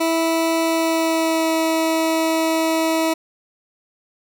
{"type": "tone with pitch glide", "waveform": "20% pulse", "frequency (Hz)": [327.5, 323.2], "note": ["E4", "E4"], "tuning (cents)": [-11, -34], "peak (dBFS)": -12, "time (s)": [0, 3.14], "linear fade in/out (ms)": 10, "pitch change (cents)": -23, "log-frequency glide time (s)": [0.65, 1.51], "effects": []}